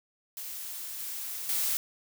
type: noise with level steps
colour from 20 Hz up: blue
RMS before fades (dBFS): -39 / -37 / -29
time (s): 0.37-1.77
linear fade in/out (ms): 0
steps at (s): 0.99 / 1.49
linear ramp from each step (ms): 2
effects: none